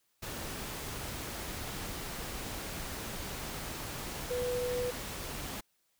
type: tone in noise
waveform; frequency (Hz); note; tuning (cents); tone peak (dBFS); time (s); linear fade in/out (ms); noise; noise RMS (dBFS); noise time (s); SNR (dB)
sine; 493.9; B4; 0; -31; 4.3-4.91; 10; pink; -40; 0.22-5.61; +6
effects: white hiss -75 dBFS RMS until 5.99 s